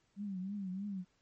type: tone with vibrato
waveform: sine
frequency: 194.2 Hz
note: G3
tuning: 16 cents flat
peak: -37 dBFS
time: 0.16-1.05 s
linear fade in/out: 50 ms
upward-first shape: triangle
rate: 3.2 Hz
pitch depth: 130 cents each way
effects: pink hiss -75 dBFS RMS until 1.21 s + MP3 32 kbps